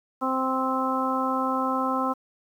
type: harmonic tone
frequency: 261.6 Hz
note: C4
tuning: in tune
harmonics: 1 / 2 / 3 / 4 / 5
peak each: -28 / -31 / -31 / -28 / -29 dBFS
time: 0.21-2.14 s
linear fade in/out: 20 ms
effects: 9-bit